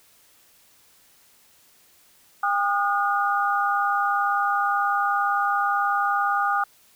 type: tone cluster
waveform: sine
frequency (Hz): 803 / 1222 / 1440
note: G5 / D#6 / F#6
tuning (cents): +41 / -32 / -47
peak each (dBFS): -24 / -23 / -26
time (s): 2.43-6.64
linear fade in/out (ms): 5
effects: white hiss -57 dBFS RMS until 6.95 s